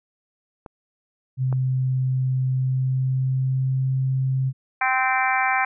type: clicks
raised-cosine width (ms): 1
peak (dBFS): -23 / -19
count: 2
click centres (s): 0.662 / 1.527
type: tone with pitch glide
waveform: sine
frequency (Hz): 129.8 to 131.92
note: C3 to C3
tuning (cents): -13 to +15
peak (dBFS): -19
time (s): 1.37-4.53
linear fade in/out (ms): 50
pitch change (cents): +28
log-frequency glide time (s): 2.46-3.94
type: harmonic tone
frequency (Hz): 259.5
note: C4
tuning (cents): -14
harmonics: 3 / 4 / 5 / 6 / 7 / 8 / 9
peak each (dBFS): -23 / -26 / -29 / -26 / -28 / -29 / -26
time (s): 4.81-5.65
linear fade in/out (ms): 5
effects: none